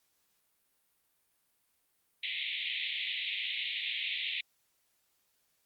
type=band-pass noise; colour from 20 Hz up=white; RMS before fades=-36 dBFS; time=2.23-4.41 s; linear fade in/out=5 ms; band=2000 to 3800 Hz; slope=96 dB/octave; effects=white hiss -75 dBFS RMS until 5.65 s + Opus 48 kbps